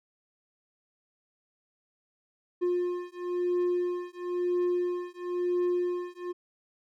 triangle beating tone pair, 354.8 / 355.79 Hz, F4 / F4, +27 / +32 cents, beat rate 0.99 Hz, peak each -28 dBFS, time 2.61-6.33 s, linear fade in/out 20 ms, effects none

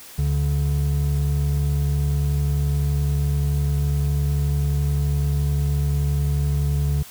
triangle tone pair together, 71.6 / 143.2 Hz, D2 / D3, -43 / -43 cents, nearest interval octave, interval 1200 cents, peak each -19 dBFS, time 0.18-7.03 s, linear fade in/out 10 ms, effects white hiss -42 dBFS RMS until 7.1 s

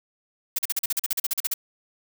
blue noise bursts, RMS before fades -24 dBFS, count 15, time 0.56-1.539 s, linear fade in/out 5 ms, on 27 ms, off 41 ms, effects none

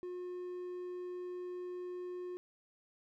triangle tone, 359.5 Hz, F#4, 50 cents flat, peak -38 dBFS, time 0.03-2.37 s, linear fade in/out 0 ms, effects none

